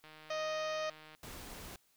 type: click train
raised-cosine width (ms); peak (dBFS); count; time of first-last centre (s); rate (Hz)
0.3; -38; 173; 0.04-1.15; 155
type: harmonic tone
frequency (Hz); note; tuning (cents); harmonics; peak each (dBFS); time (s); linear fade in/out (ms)
622.3; D#5; 0; 1 / 2 / 3 / 4 / 5 / 6 / 7 / 8 / 9 / 10; -36 / -42 / -46 / -48 / -50 / -52 / -53 / -54 / -55 / -56; 0.3-0.9; 5
type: noise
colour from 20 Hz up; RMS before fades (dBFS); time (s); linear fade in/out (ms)
pink; -48; 1.23-1.76; 2
effects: white hiss -72 dBFS RMS until 1.96 s